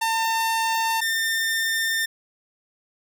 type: tone pair in turn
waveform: sawtooth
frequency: 902 / 1804 Hz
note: A5 / A6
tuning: +43 / +43 cents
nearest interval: octave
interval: 1200 cents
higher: second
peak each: -17 / -18 dBFS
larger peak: first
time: 0.01-1.01 / 1.01-2.06 s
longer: second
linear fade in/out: 10 ms
effects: none